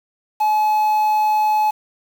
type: tone with quantisation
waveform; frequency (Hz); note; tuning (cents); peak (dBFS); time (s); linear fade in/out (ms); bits
triangle; 855; A5; -50; -12; 0.4-1.71; 10; 6
effects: none